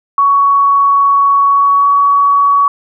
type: tone with pitch glide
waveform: sine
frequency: 1119 to 1128.7 Hz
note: C#6 to C#6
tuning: +16 to +31 cents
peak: -6 dBFS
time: 0.18-2.68 s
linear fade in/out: 2 ms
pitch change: +15 cents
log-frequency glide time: 1.48-1.91 s
effects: none